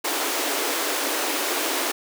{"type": "high-pass noise", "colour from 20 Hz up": "pink", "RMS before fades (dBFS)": -25, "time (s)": [0.04, 1.92], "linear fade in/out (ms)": 10, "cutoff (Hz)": 270, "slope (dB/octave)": 96, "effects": []}